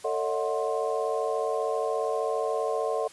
sine tone cluster, 447.4 / 564 / 637 / 732 / 1055 Hz, A4 / C#5 / D#5 / F#5 / C6, +29 / +30 / +41 / -19 / +14 cents, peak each -29 / -32 / -32 / -33 / -35 dBFS, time 0.04-3.08 s, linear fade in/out 10 ms, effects white hiss -50 dBFS RMS until 3.12 s + resampled to 24000 Hz

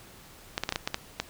clicks, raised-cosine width 0.2 ms, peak -10 dBFS, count 8, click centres 0.579 / 0.636 / 0.691 / 0.724 / 0.759 / 0.875 / 0.944 / 1.2 s, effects pink hiss -51 dBFS RMS until 1.29 s

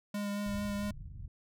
square tone with vibrato, 203.9 Hz, G#3, 32 cents flat, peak -34 dBFS, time 0.14-0.91 s, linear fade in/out 5 ms, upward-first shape sine, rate 4.5 Hz, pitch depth 14 cents each way
white low-pass noise, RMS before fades -44 dBFS, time 0.46-1.28 s, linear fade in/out 2 ms, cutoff 110 Hz, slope 24 dB/octave
effects none

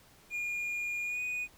triangle tone with pitch glide, 2425 to 2476 Hz, D#7 to D#7, -45 to -9 cents, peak -31 dBFS, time 0.3-1.48 s, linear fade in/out 50 ms, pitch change +36 cents, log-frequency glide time 1.04-1.21 s, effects pink hiss -60 dBFS RMS until 1.57 s

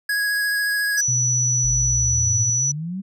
square tone with vibrato, 1661.2 Hz, G#6, in tune, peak -20 dBFS, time 0.09-1.01 s, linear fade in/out 5 ms, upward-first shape triangle, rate 14 Hz, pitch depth 14 cents each way
sine tone, 5920 Hz, F#8, in tune, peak -18 dBFS, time 0.97-2.72 s, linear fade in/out 10 ms
sine tone with pitch glide, 123.47 to 117.22 Hz, B2 to A#2, 0 to +10 cents, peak -22 dBFS, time 1.08-2.5 s, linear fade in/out 5 ms, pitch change -90 cents, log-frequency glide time 1.83-2.19 s
sine exponential sweep, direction up, 43.65 to 199.4 Hz, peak -25 dBFS, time 1.63-3.02 s, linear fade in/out 20 ms
effects none

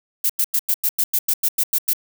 violet noise bursts, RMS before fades -18 dBFS, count 12, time 0.24-1.934 s, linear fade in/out 5 ms, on 55 ms, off 94 ms, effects none

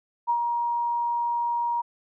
sine tone with ADSR envelope, 947 Hz, A#5, 27 cents sharp, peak -19 dBFS, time 0.27-1.82 s, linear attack 28 ms, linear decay 74 ms, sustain -4 dB, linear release 15 ms, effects none

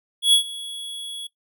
square tone with ADSR envelope, 3360 Hz, G#7, 19 cents sharp, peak -11 dBFS, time 0.22-1.27 s, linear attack 110 ms, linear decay 100 ms, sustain -20 dB, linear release 5 ms, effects noise-tail reverb RT60 0.1 s tail -18 dB re dry

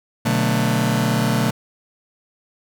sawtooth chord, B minor seventh, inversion none, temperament just, 123.47 / 148.16 / 185.21 / 222.2 Hz, B2 / D3 / F#3 / A3, 0 / +16 / +2 / +17 cents, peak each -17 / -19 / -20 / -17 dBFS, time 0.25-1.51 s, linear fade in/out 10 ms, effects none

